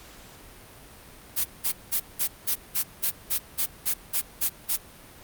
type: noise bursts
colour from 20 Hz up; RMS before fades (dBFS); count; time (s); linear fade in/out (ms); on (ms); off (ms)
blue; -24; 13; 1.36-4.771; 20; 87; 190
effects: pink hiss -48 dBFS RMS until 5.23 s + Opus 48 kbps